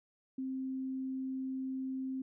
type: tone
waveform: sine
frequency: 262.9 Hz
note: C4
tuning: 8 cents sharp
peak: -35 dBFS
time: 0.38-2.22 s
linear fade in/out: 5 ms
effects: none